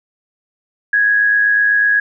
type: tone with amplitude modulation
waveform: sine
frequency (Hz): 1661.2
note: G#6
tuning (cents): 0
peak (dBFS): -8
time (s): 0.93-2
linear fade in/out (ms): 5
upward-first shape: sine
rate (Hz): 108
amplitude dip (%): 45
effects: none